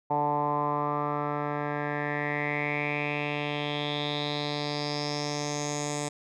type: tone with low-pass filter sweep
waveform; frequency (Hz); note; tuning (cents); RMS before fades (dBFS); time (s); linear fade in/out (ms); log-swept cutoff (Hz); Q
10% pulse; 146.83; D3; 0; -30; 0.1-6.09; 10; 860 to 7600; 5.9
effects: none